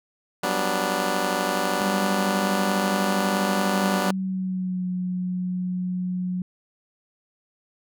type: chord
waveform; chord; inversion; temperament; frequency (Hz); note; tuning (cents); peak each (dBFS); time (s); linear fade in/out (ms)
10% pulse; G major seventh; third; just; 183.75 / 196 / 245 / 294; F#3 / G3 / B3 / D4; -12 / 0 / -14 / +2; -21; 0.43-4.11; 5
type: tone with pitch glide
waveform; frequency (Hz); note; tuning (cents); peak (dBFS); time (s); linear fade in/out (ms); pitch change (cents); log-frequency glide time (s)
sine; 196 to 181.82; G3 to F#3; 0 to -30; -24; 1.81-6.42; 2; -130; 3.65-4.87
effects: none